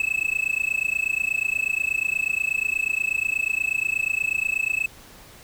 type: tone with amplitude modulation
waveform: triangle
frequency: 2600 Hz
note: E7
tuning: 24 cents flat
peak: -16 dBFS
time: 0-4.86 s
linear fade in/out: 2 ms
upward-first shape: sine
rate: 28.3 Hz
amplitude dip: 100%
effects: pink hiss -47 dBFS RMS until 5.43 s